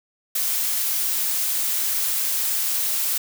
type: noise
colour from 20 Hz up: blue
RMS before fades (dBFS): -23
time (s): 0.35-3.18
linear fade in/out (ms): 5
effects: none